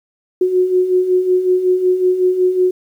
sine beating tone pair, 362.4 / 367.8 Hz, F#4 / F#4, -36 / -10 cents, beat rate 5.4 Hz, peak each -19 / -12 dBFS, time 0.41-2.71 s, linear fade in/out 5 ms, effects 8-bit

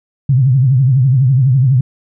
sine tone with vibrato, 130.81 Hz, C3, in tune, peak -7 dBFS, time 0.29-1.81 s, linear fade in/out 5 ms, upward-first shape triangle, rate 12 Hz, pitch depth 170 cents each way, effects none

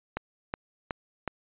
click train, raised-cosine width 0.5 ms, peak -15 dBFS, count 4, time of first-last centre 0.17-1.277 s, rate 2.71 Hz, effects resampled to 8000 Hz

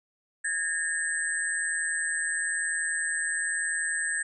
sine tone cluster, 1649 / 1810 / 8160 Hz, G#6 / A6 / C9, -13 / +48 / -44 cents, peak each -31 dBFS, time 0.44-4.23 s, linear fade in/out 10 ms, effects none

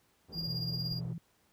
pink low-pass noise, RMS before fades -48 dBFS, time 0.28-1.14 s, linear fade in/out 20 ms, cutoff 520 Hz, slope 12 dB/octave
triangle tone with tremolo, 4816 Hz, D8, 43 cents sharp, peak -32 dBFS, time 0.32-1.01 s, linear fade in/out 50 ms, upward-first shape triangle, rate 17 Hz, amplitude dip 65%
sine tone with pitch glide, 164.81 to 167.21 Hz, E3 to E3, 0 to +25 cents, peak -38 dBFS, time 0.35-1.18 s, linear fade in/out 2 ms, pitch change +25 cents, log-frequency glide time 0.52-1.02 s
sine tone, 124.2 Hz, B2, 10 cents sharp, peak -37 dBFS, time 0.46-1.15 s, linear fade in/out 20 ms
effects pink hiss -70 dBFS RMS until 1.52 s + high-pass 60 Hz 12 dB/octave

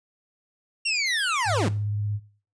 25% pulse linear sweep, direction down, 2794 to 123.2 Hz, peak -19 dBFS, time 0.85-1.69 s, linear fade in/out 10 ms
sine tone with vibrato, 103.83 Hz, G#2, in tune, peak -25 dBFS, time 1.45-2.2 s, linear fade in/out 50 ms, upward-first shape square, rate 17 Hz, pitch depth 16 cents each way
effects noise-tail reverb RT60 0.4 s tail -17 dB re dry + resampled to 22050 Hz

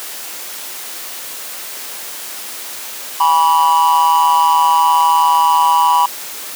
triangle tone with amplitude modulation, 978 Hz, B5, 17 cents flat, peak -3 dBFS, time 3.2-6.06 s, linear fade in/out 5 ms, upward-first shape sine, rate 159 Hz, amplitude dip 90%, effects white hiss -28 dBFS RMS until 6.55 s + high-pass 300 Hz 12 dB/octave

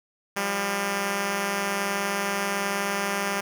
5% pulse tone pair together, 178.4 / 199.67 Hz, F3 / G3, +37 / +32 cents, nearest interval major second, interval 195 cents, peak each -23 / -14 dBFS, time 0.36-3.41 s, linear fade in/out 10 ms, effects none

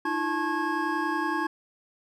triangle tone cluster, 308.4 / 339 / 868 / 1086 / 1649 Hz, D#4 / E4 / A5 / C#6 / G#6, -15 / +49 / -24 / -36 / -13 cents, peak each -30 dBFS, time 0.05-1.47 s, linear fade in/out 5 ms, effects none

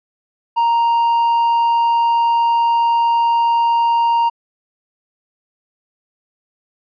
triangle tone, 932.3 Hz, A#5, in tune, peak -10 dBFS, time 0.56-4.3 s, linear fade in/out 20 ms, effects resampled to 11025 Hz

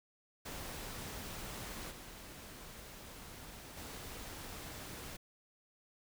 pink noise with level steps, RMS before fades -45 / -51 / -47 dBFS, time 0.45-5.17 s, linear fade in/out 10 ms, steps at 1.9 / 3.76 s, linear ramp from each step 20 ms, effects none

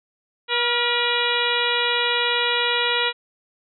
harmonic tone with a mistuned harmonic, 481.3 Hz, B4, 45 cents flat, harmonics 1 / 2 / 3 / 4 / 5 / 6 / 7 / 8, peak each -27 / -27 / -27 / -27 / -27 / -27 / -27 / -27 dBFS, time 0.48-3.13 s, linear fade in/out 50 ms, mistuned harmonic 3, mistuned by -42 cents, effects none

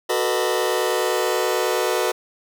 sawtooth chord, B dominant seventh, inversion second, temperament just, 370.4 / 444.5 / 493.9 / 617.4 Hz, F#4 / A4 / B4 / D#5, +2 / +18 / 0 / -14 cents, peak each -20 / -21 / -20 / -23 dBFS, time 0.09-2.12 s, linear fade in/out 10 ms, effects none

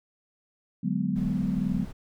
sine chord, G# half-diminished seventh, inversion second, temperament equal, 146.83 / 185 / 207.7 / 246.9 Hz, D3 / F#3 / G#3 / B3, 0 / 0 / 0 / 0 cents, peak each -33 / -28 / -30 / -31 dBFS, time 0.83-1.85 s, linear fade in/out 10 ms
brown noise, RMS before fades -39 dBFS, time 1.15-1.93 s, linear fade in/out 20 ms
effects none

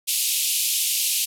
white band-pass noise, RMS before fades -23 dBFS, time 0.07-1.26 s, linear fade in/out 20 ms, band 2500 to 14000 Hz, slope 48 dB/octave, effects none

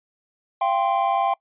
triangle chord, F suspended second, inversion none, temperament equal with one note detuned, 684.1 / 784 / 1046.5 Hz, F5 / G5 / C6, -36 / 0 / 0 cents, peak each -23 / -19 / -23 dBFS, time 0.61-1.34 s, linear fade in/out 5 ms, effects noise-tail reverb RT60 0.1 s tail -23 dB re dry + resampled to 8000 Hz

